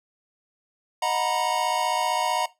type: chord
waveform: square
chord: B major seventh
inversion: first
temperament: equal with one note detuned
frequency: 622.3 / 730.6 / 932.3 / 987.8 Hz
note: D#5 / F#5 / A#5 / B5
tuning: 0 / -22 / 0 / 0 cents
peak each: -32 / -28 / -27 / -30 dBFS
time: 1.02-2.46 s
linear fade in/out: 5 ms
effects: noise-tail reverb RT60 0.2 s tail -17 dB re dry + low-pass 11000 Hz 12 dB/octave